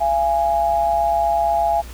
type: tone pair together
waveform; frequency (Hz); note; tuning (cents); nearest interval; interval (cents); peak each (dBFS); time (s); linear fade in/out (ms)
sine; 680 / 828.1; F5 / G#5; -46 / -5; minor third; 341; -18; 0-1.82; 20
effects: added 60 Hz sine -33 dBFS peak until 1.93 s + pink hiss -41 dBFS RMS until 1.93 s